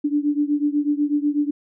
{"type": "beating tone pair", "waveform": "sine", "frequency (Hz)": [290, 298.1], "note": ["D4", "D4"], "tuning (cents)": [-22, 26], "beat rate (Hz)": 8.1, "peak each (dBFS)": [-20, -22], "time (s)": [0.04, 1.51], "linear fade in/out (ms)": 10, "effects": []}